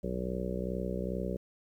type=harmonic tone; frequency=62.4 Hz; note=B1; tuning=19 cents sharp; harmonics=1 / 2 / 3 / 4 / 5 / 6 / 7 / 8 / 9; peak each=-39 / -45 / -36 / -46 / -45 / -41 / -41 / -42 / -41 dBFS; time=0.03-1.37 s; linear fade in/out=10 ms; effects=11-bit